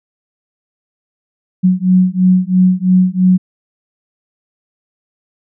sine beating tone pair, 182.6 / 185.6 Hz, F#3 / F#3, -23 / +6 cents, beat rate 3 Hz, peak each -11 dBFS, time 1.63-3.38 s, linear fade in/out 20 ms, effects none

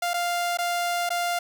sawtooth tone with dropouts, 698.5 Hz, F5, in tune, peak -20 dBFS, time 0.02-1.39 s, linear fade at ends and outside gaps 5 ms, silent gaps 0.135-0.14 / 0.573-0.586 / 1.092-1.103 s, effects none

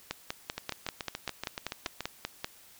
two click trains, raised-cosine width 0.2 ms, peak -15 / -17 dBFS, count 13 / 11, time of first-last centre 0.11-2.445 / 0.58-2.007 s, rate 5.14 / 7.01 Hz, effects white hiss -56 dBFS RMS until 2.79 s

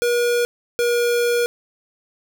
square tone pair in turn, 480 / 478.1 Hz, B4 / A#4, -49 / +44 cents, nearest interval unison, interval 7 cents, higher first, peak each -17 dBFS, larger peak neither, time 0.02-0.45 / 0.79-1.46 s, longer second, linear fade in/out 0 ms, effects none

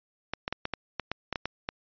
clicks, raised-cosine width 0.3 ms, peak -14 dBFS, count 11, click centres 0.336 / 0.479 / 0.526 / 0.654 / 0.737 / 0.997 / 1.116 / 1.327 / 1.358 / 1.456 / 1.689 s, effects resampled to 11025 Hz

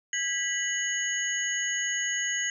sine tone cluster, 1645 / 1963 / 2958 / 6650 Hz, G#6 / B6 / F#7 / G#8, -17 / -11 / -1 / +1 cents, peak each -36 / -30 / -34 / -31 dBFS, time 0.13-2.5 s, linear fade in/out 2 ms, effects none

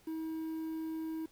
triangle tone with quantisation, 320 Hz, D#4, 49 cents sharp, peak -34 dBFS, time 0.07-1.26 s, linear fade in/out 5 ms, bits 10, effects pink hiss -65 dBFS RMS until 1.31 s

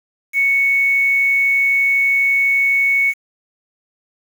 sine tone with quantisation, 2217 Hz, C#7, in tune, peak -12 dBFS, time 0.33-3.14 s, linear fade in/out 50 ms, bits 6, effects none

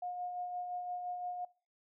sine tone with tremolo, 717 Hz, F5, 45 cents sharp, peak -36 dBFS, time 0.02-1.45 s, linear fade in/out 5 ms, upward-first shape sine, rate 5.8 Hz, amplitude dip 40%, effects noise-tail reverb RT60 0.4 s tail -23 dB re dry

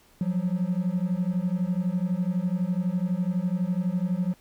triangle beating tone pair, 174.61 / 186.61 Hz, F3 / F#3, 0 / +15 cents, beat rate 12 Hz, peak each -24 dBFS, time 0.21-4.34 s, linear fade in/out 2 ms, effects tanh soft clip ceiling -16 dBFS + pink hiss -59 dBFS RMS until 4.4 s

